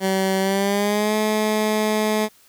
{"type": "tone with pitch glide", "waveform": "15% pulse", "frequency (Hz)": [191.2, 214.6], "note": ["G3", "A3"], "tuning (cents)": [-43, -43], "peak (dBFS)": -12, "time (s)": [0, 2.29], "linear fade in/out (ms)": 50, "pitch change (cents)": 200, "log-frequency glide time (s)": [0.4, 1.15], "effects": ["white hiss -54 dBFS RMS until 2.48 s"]}